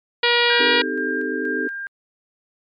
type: harmonic tone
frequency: 477.8 Hz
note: A#4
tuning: 43 cents sharp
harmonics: 1 / 2 / 3 / 4 / 5 / 6 / 7 / 8 / 9 / 10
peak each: -21 / -24 / -24 / -21 / -23 / -24 / -24 / -26 / -29 / -31 dBFS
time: 0.23-0.82 s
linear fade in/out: 5 ms
type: tone with tremolo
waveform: sine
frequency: 1600 Hz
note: G6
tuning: 35 cents sharp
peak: -23 dBFS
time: 0.5-1.87 s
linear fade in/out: 0 ms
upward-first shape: square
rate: 2.1 Hz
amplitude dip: 35%
type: chord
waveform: sine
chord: A half-diminished seventh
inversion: first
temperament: equal with one note detuned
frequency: 259.2 / 311.1 / 392 / 440 Hz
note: C4 / Eb4 / G4 / A4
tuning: -16 / 0 / 0 / 0 cents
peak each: -28 dBFS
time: 0.59-1.68 s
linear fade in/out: 10 ms
effects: MP3 96 kbps